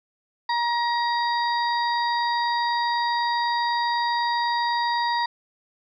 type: harmonic tone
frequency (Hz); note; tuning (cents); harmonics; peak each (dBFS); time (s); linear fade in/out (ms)
948; A#5; +29; 1 / 2 / 4 / 5; -22 / -29 / -34 / -33; 0.49-5.26; 5
effects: none